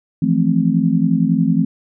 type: chord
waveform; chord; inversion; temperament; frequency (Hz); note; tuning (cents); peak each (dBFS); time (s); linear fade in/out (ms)
sine; F major seventh; third; just; 163.7 / 174.61 / 218.3 / 261.9; E3 / F3 / A3 / C4; -12 / 0 / -13 / +2; -18; 0.22-1.65; 5
effects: none